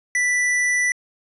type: tone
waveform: square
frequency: 1975.5 Hz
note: B6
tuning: in tune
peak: -18 dBFS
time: 0.15-0.92 s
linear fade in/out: 2 ms
effects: resampled to 24000 Hz + 9-bit